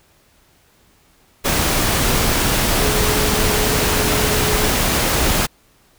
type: tone in noise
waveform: sine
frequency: 424.5 Hz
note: G#4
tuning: 38 cents sharp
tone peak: -23 dBFS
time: 2.79-4.67 s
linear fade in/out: 20 ms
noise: pink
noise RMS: -17 dBFS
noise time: 1.44-5.47 s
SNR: -9 dB
effects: pink hiss -55 dBFS RMS until 5.98 s